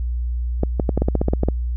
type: clicks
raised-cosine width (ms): 2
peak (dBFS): -5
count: 12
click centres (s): 0.634 / 0.798 / 0.892 / 0.976 / 1.02 / 1.085 / 1.153 / 1.215 / 1.284 / 1.335 / 1.434 / 1.486
effects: added 60 Hz sine -20 dBFS peak until 1.76 s